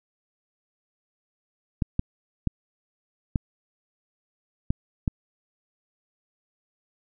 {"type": "clicks", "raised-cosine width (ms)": 5, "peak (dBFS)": -10, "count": 6, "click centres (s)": [1.822, 1.994, 2.473, 3.358, 4.705, 5.078], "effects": []}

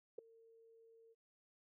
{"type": "tone with ADSR envelope", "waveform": "sine", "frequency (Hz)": 454.4, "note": "A#4", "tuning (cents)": -44, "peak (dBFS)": -39, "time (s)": [0.18, 1.15], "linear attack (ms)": 7, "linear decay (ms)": 5, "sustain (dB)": -24, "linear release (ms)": 33, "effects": []}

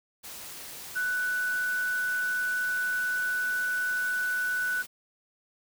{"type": "tone in noise", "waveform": "sine", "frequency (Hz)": 1488, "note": "F#6", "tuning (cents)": 9, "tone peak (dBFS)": -26, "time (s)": [0.95, 4.83], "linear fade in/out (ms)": 20, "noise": "white", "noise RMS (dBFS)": -42, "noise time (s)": [0.23, 4.87], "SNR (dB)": 13, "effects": []}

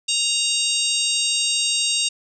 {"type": "harmonic tone", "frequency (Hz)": 932.3, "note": "A#5", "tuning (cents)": 0, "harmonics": [3, 4, 5, 6, 7, 8, 9], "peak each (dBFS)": [-24, -24, -27, -30, -30, -29, -26], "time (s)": [0.08, 2.09], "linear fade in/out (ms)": 10, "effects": []}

